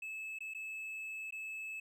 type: tone with dropouts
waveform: triangle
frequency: 2604 Hz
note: E7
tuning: 22 cents flat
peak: -39 dBFS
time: 0.02-1.8 s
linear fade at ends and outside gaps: 5 ms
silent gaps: 0.388-0.405 / 0.538-0.547 / 1.308-1.323 s
effects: none